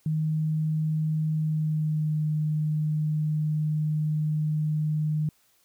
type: tone with pitch glide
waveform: sine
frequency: 155.9 to 153.22 Hz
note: D#3 to D#3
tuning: +4 to -26 cents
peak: -23 dBFS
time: 0.06-5.29 s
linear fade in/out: 2 ms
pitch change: -30 cents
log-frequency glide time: 1.35-2.23 s
effects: white hiss -65 dBFS RMS until 5.64 s